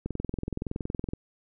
click train, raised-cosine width 3 ms, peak -18 dBFS, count 24, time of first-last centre 0.06-1.135 s, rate 21.4 Hz, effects none

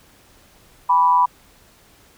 sine tone with amplitude modulation, 985 Hz, B5, 5 cents flat, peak -9 dBFS, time 0.89-1.26 s, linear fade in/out 10 ms, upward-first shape sine, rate 170 Hz, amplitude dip 60%, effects pink hiss -52 dBFS RMS until 2.17 s

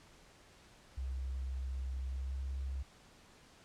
sine tone with pitch glide, 65.41 to 67.02 Hz, C2 to C2, 0 to +42 cents, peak -36 dBFS, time 0.97-2.83 s, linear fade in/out 10 ms, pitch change +42 cents, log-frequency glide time 2.09-2.41 s, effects pink hiss -61 dBFS RMS until 3.64 s + low-pass 8000 Hz 12 dB/octave

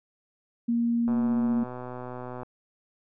sine tone, 234.7 Hz, A#3, 12 cents sharp, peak -22 dBFS, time 0.68-1.64 s, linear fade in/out 10 ms
click train, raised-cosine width 1 ms, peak -24 dBFS, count 170, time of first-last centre 1.08-2.432 s, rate 125 Hz
effects none

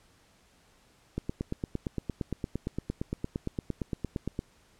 click train, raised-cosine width 3 ms, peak -18 dBFS, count 29, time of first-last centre 1.18-4.391 s, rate 8.72 Hz, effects pink hiss -63 dBFS RMS until 4.79 s + low-pass 10000 Hz 12 dB/octave

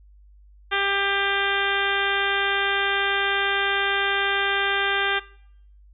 harmonic tone, 396.8 Hz, G4, 21 cents sharp, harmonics 1 / 2 / 3 / 4 / 5 / 6 / 7 / 8 / 9, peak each -30 / -29 / -28 / -25 / -29 / -31 / -32 / -30 / -33 dBFS, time 0.71-5.2 s, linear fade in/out 20 ms, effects noise-tail reverb RT60 0.7 s tail -22 dB re dry + added 50 Hz sine -48 dBFS peak until 5.93 s

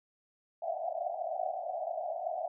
pink band-pass noise, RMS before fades -36 dBFS, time 0.62-2.48 s, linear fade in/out 5 ms, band 630 to 740 Hz, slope 96 dB/octave, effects none

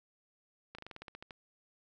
slowing click train, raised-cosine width 0.3 ms, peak -30 dBFS, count 11, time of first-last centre 0.75-1.308 s, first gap 35 ms, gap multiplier 1.1, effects none

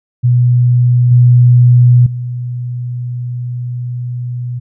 sine tone with level steps, 122.7 Hz, B2, 11 cents flat, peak -6 / -3 / -17 dBFS, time 0.23-4.6 s, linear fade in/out 20 ms, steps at 1.11 / 2.06 s, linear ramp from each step 5 ms, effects none

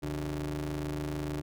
30% pulse ring-modulated tone, 77.78 Hz, D#2, in tune, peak -27 dBFS, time 0.02-1.42 s, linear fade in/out 20 ms, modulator 220 Hz, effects none

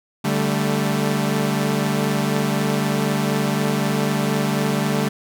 sawtooth chord, D suspended fourth, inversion none, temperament equal with one note detuned, 145.65 / 196 / 220 Hz, D3 / G3 / A3, -14 / 0 / 0 cents, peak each -19 dBFS, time 0.24-5.09 s, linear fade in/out 10 ms, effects none

